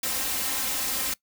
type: noise with comb filter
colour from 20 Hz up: white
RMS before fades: -28 dBFS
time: 0.03-1.14 s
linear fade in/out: 5 ms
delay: 3.8 ms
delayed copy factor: +0.9
effects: noise-tail reverb RT60 0.1 s tail -21 dB re dry